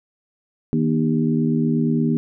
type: harmonic tone with a mistuned harmonic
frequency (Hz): 79.4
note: D#2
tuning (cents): +36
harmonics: 2 / 3 / 4 / 5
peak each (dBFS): -21 / -19 / -25 / -28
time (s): 0.73-2.17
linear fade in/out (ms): 0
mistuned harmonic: 4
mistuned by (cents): -61
effects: none